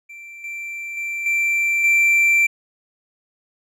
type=tone with level steps; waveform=triangle; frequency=2349 Hz; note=D7; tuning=in tune; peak=-34 / -26 / -22 / -15 / -11 dBFS; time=0.09-2.47 s; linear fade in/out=10 ms; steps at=0.44 / 0.97 / 1.26 / 1.84 s; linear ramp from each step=2 ms; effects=none